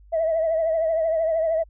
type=tone with vibrato; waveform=sine; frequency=648 Hz; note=E5; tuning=30 cents flat; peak=-18 dBFS; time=0.12-1.64 s; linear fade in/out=20 ms; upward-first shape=triangle; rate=13 Hz; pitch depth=68 cents each way; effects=tanh soft clip ceiling -15 dBFS + added 50 Hz sine -47 dBFS peak until 1.69 s